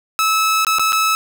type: tone with dropouts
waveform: sawtooth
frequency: 1300 Hz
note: E6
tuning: 24 cents flat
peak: -10 dBFS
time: 0.19-1.15 s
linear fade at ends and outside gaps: 0 ms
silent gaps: 0.648-0.668 / 0.785-0.795 / 0.922-0.929 s
effects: none